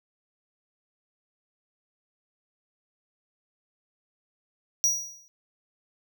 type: tone with exponential decay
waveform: square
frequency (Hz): 5780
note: F#8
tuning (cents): -41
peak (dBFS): -18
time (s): 4.84-5.28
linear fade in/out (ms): 0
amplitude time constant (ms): 95
effects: none